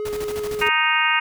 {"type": "tone with vibrato", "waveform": "triangle", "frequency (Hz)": 420.9, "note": "G#4", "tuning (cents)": 23, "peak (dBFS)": -22, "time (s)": [0, 0.69], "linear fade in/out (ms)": 0, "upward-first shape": "sine", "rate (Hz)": 6, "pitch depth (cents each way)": 10}
{"type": "noise with tremolo", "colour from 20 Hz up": "pink", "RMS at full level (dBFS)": -33, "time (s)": [0.05, 0.68], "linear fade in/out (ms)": 5, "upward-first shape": "square", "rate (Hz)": 13, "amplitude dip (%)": 65}
{"type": "harmonic tone", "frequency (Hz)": 311.1, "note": "D#4", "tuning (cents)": 0, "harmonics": [3, 4, 5, 6, 7, 8, 9], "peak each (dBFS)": [-24, -24, -24, -24, -24, -24, -24], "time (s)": [0.61, 1.2], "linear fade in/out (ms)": 10}
{"effects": []}